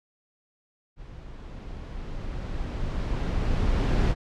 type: noise with level ramp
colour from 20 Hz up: brown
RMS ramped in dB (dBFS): -43 to -20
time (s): 0.96-4.15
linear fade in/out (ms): 50
effects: low-pass 5000 Hz 12 dB/octave